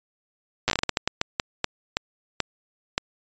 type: slowing click train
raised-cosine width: 0.2 ms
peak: -4 dBFS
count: 17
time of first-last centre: 0.68-2.98 s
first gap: 8 ms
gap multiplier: 1.33
effects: resampled to 16000 Hz